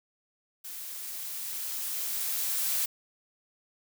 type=noise with level ramp; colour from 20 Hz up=blue; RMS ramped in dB=-41 to -28 dBFS; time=0.64-2.86 s; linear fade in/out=10 ms; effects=none